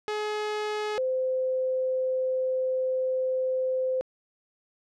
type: tone pair in turn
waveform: sawtooth / sine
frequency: 423.2 / 516.8 Hz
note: G#4 / C5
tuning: +33 / -21 cents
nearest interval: minor third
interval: 346 cents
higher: second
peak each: -24 dBFS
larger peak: neither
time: 0.08-0.98 / 0.98-4.01 s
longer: second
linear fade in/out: 0 ms
effects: low-pass 5000 Hz 12 dB/octave